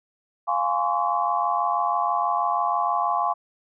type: chord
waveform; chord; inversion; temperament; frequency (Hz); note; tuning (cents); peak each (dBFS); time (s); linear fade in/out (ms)
sine; Db major seventh; first; equal with one note detuned; 698.5 / 830.6 / 1046.5 / 1132.7; F5 / Ab5 / C6 / Db6; 0 / 0 / 0 / +37; -26; 0.47-3.34; 20
effects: none